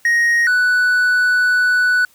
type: tone pair in turn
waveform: triangle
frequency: 1874 / 1484.8 Hz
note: A#6 / F#6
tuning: +9 / +6 cents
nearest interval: major third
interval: 403 cents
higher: first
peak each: -10 dBFS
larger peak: neither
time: 0.05-0.47 / 0.47-2.05 s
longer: second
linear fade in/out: 2 ms
effects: white hiss -53 dBFS RMS until 2.14 s